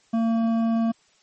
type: tone with hard clipping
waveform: sine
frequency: 227.6 Hz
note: A#3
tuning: 41 cents flat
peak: -21 dBFS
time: 0.13-0.92 s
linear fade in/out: 10 ms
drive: 9 dB
effects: white hiss -61 dBFS RMS until 1.22 s + MP3 32 kbps